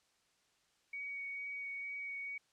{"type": "tone with vibrato", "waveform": "sine", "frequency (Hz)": 2246, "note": "C#7", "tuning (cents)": 22, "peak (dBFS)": -40, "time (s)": [0.93, 2.38], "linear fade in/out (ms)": 5, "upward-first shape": "sine", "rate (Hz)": 2.2, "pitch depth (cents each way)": 10, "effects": ["white hiss -74 dBFS RMS until 2.52 s", "low-pass 7000 Hz 12 dB/octave"]}